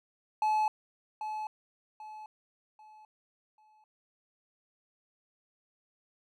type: tone with echo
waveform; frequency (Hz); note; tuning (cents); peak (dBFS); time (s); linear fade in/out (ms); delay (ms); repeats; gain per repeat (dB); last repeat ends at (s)
triangle; 859; A5; -42; -23; 0.42-0.68; 2; 790; 4; -9; 3.84
effects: none